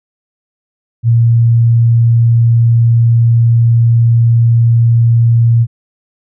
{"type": "tone", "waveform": "sine", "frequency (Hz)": 116.54, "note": "A#2", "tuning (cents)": 0, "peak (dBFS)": -5, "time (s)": [1.03, 5.67], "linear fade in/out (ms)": 50, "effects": []}